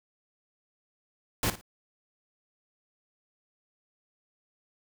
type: noise with echo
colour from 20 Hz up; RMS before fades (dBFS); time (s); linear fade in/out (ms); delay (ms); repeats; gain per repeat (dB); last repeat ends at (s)
pink; -27; 1.43-1.5; 2; 56; 2; -13; 1.612
effects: none